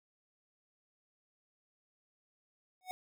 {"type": "tone with exponential growth", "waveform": "square", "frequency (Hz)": 740, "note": "F#5", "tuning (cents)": 0, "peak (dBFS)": -35, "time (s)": [2.81, 2.91], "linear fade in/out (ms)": 0, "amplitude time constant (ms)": 20, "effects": []}